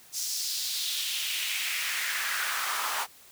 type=noise with high-pass filter sweep; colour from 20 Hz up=pink; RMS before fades=-31 dBFS; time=0.12-3.07 s; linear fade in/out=50 ms; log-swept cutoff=5900 to 970 Hz; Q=2.5; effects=white hiss -54 dBFS RMS until 3.31 s